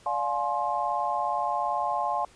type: chord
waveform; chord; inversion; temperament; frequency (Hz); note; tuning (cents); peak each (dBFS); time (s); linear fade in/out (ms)
sine; D half-diminished seventh; none; just; 587.3 / 704.8 / 845.8 / 1057.2; D5 / F5 / Ab5 / C6; 0 / +16 / +31 / +18; -35 / -30 / -29 / -30; 0.06-2.25; 2
effects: pink hiss -56 dBFS RMS until 2.35 s + resampled to 22050 Hz